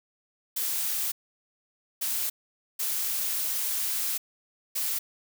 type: noise bursts at uneven times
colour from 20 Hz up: blue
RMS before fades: -29 dBFS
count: 4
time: 0.56-1.12 / 2.01-2.3 / 2.79-4.18 / 4.75-4.99 s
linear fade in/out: 10 ms
effects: none

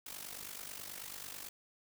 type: noise with amplitude modulation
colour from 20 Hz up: white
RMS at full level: -43 dBFS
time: 0.06-1.49 s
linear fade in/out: 5 ms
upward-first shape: sine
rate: 49.2 Hz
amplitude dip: 75%
effects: none

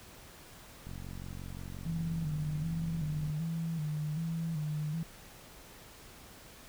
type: click train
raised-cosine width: 5 ms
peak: -32 dBFS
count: 112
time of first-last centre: 0.87-3.299 s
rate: 45.7 Hz
type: tone with vibrato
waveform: sine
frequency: 157.9 Hz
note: D#3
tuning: 26 cents sharp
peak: -32 dBFS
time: 1.86-5.03 s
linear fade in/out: 2 ms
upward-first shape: square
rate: 1.3 Hz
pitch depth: 72 cents each way
effects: pink hiss -53 dBFS RMS until 6.68 s

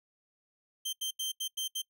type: tone bursts at uneven times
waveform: sawtooth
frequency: 3136 Hz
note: G7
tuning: in tune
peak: -29 dBFS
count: 6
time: 0.85-0.93 / 1.01-1.11 / 1.19-1.32 / 1.4-1.48 / 1.57-1.68 / 1.75-1.82 s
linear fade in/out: 10 ms
effects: noise-tail reverb RT60 0.1 s tail -22 dB re dry

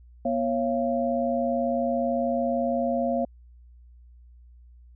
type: tone cluster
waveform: sine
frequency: 240.8 / 548 / 686 Hz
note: B3 / C#5 / F5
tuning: -44 / -20 / -31 cents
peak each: -27 dBFS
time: 0.25-3.25 s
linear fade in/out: 5 ms
effects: added 60 Hz sine -48 dBFS peak until 4.95 s

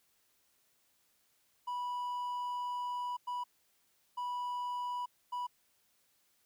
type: tone bursts at uneven times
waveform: triangle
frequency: 982 Hz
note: B5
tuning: 10 cents flat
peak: -33 dBFS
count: 4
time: 1.67-3.17 / 3.27-3.44 / 4.17-5.06 / 5.32-5.47 s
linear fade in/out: 10 ms
effects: white hiss -73 dBFS RMS until 6.45 s

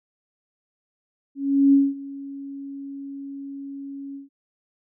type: tone with ADSR envelope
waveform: sine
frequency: 277.2 Hz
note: C#4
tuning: in tune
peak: -11 dBFS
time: 1.35-4.29 s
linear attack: 380 ms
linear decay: 210 ms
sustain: -21 dB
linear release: 140 ms
effects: none

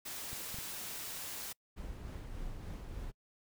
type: noise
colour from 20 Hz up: white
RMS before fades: -43 dBFS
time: 0.05-1.53 s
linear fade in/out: 10 ms
type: clicks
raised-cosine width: 5 ms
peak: -35 dBFS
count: 3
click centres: 0.331 / 0.544 / 0.586 s
type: noise with tremolo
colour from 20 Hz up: brown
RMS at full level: -42 dBFS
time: 1.76-3.12 s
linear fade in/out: 20 ms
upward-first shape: sine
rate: 3.4 Hz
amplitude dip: 30%
effects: noise-tail reverb RT60 0.1 s tail -26 dB re dry

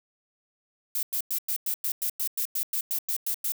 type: noise bursts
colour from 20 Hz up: violet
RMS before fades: -28 dBFS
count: 15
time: 0.95-3.521 s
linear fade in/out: 2 ms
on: 79 ms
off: 99 ms
effects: none

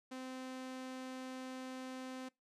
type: tone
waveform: sawtooth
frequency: 258.6 Hz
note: C4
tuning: 20 cents flat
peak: -40 dBFS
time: 0.11-2.29 s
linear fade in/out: 10 ms
effects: noise-tail reverb RT60 0.2 s tail -23 dB re dry + low-pass 9000 Hz 12 dB/octave

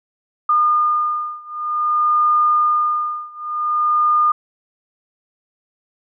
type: beating tone pair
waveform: sine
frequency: 1215 / 1215.53 Hz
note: D#6 / D#6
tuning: -42 / -41 cents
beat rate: 0.53 Hz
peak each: -17 / -18 dBFS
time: 0.49-4.32 s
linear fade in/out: 5 ms
effects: none

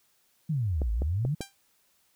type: exponential two-way sweep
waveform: sine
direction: down then up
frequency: 168.4 to 51.91 to 161.6 Hz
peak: -25 dBFS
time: 0.49-1.35 s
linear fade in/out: 10 ms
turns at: 0.92 s
type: clicks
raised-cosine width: 2 ms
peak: -20 dBFS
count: 4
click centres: 0.818 / 1.02 / 1.251 / 1.407 s
type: tone with exponential decay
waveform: 5% pulse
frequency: 790 Hz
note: G5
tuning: 13 cents sharp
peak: -23 dBFS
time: 1.41-1.55 s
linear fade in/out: 2 ms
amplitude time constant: 29 ms
effects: white hiss -68 dBFS RMS until 2.15 s

